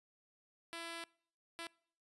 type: tone bursts at uneven times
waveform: 5% pulse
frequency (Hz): 334.7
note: E4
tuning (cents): +26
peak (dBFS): -32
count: 2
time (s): 0.73-1.04 / 1.59-1.67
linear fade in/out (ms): 0
effects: noise-tail reverb RT60 0.6 s tail -25 dB re dry + resampled to 24000 Hz